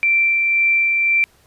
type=tone with tremolo; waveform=sine; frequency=2349 Hz; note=D7; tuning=in tune; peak=-12 dBFS; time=0.03-1.24 s; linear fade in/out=0 ms; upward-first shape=sine; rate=1.9 Hz; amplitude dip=25%; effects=pink hiss -55 dBFS RMS until 1.46 s + resampled to 32000 Hz